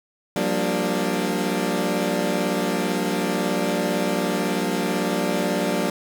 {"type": "chord", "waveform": "20% pulse", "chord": "G minor seventh", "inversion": "third", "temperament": "equal with one note detuned", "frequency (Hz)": [177.97, 196, 233.1, 293.7], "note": ["F3", "G3", "Bb3", "D4"], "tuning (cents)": [33, 0, 0, 0], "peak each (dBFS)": -22, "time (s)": [0.36, 5.9], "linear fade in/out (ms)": 2, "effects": []}